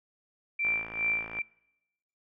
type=tone with tremolo; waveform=sine; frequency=2349 Hz; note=D7; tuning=in tune; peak=-25 dBFS; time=0.59-1.42 s; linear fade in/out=5 ms; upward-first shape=sine; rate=2.5 Hz; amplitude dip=90%
type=click train; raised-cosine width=0.5 ms; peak=-26 dBFS; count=42; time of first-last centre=0.65-1.387 s; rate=55.6 Hz
effects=noise-tail reverb RT60 0.9 s tail -23 dB re dry